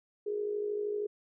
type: tone with amplitude modulation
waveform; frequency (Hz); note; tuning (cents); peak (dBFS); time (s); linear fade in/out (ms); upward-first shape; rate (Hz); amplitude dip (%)
sine; 415.6; G#4; +1; -28; 0.26-1.07; 10; sine; 52.9; 60
effects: none